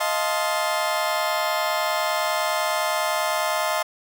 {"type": "chord", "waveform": "30% pulse", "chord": "F dominant seventh", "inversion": "third", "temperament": "just", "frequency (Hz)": [628.6, 698.5, 873.1, 1047.7], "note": ["Eb5", "F5", "A5", "C6"], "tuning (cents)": [18, 0, -14, 2], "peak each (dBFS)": [-23, -26, -26, -25], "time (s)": [0, 3.83], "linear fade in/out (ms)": 10, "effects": []}